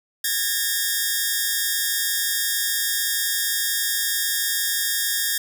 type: tone pair together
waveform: 5% pulse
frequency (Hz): 1646 / 1823.2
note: G#6 / A#6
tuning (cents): -16 / -39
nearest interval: major second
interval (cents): 177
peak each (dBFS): -13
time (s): 0.24-5.38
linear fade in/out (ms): 5
effects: 8-bit